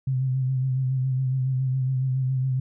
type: tone with vibrato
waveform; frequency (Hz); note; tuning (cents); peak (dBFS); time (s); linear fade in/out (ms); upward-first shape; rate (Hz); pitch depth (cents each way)
sine; 130.6; C3; -3; -21; 0.07-2.6; 5; sine; 7.2; 37
effects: none